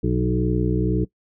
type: harmonic tone with a mistuned harmonic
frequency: 61.74 Hz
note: B1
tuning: in tune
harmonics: 1 / 2 / 3 / 5 / 6 / 7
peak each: -25 / -24 / -24 / -25 / -28 / -28 dBFS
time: 0.03-1.05 s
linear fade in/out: 10 ms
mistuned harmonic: 3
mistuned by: -16 cents
effects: noise-tail reverb RT60 0.1 s tail -21 dB re dry